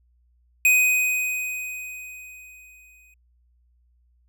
square tone with exponential decay, 2500 Hz, D#7, 8 cents sharp, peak -14 dBFS, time 0.65-3.14 s, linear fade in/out 2 ms, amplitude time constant 540 ms, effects added 60 Hz sine -59 dBFS peak until 4.28 s

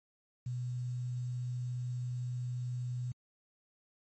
sine tone with quantisation, 123.47 Hz, B2, in tune, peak -34 dBFS, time 0.46-3.12 s, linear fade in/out 5 ms, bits 10, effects MP3 32 kbps

